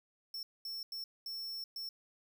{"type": "tone bursts at uneven times", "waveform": "square", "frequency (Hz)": 5400, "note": "E8", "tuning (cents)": 41, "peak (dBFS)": -40, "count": 5, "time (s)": [[0.34, 0.43], [0.65, 0.83], [0.92, 1.04], [1.26, 1.64], [1.76, 1.89]], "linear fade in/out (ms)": 2, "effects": []}